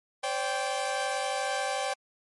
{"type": "chord", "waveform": "sawtooth", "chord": "C suspended second", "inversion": "none", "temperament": "equal with one note detuned", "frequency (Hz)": [523.3, 574.6, 784], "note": ["C5", "D5", "G5"], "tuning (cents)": [0, -38, 0], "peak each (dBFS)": [-31, -30, -27], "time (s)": [0.23, 1.94], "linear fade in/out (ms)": 10, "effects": ["MP3 48 kbps"]}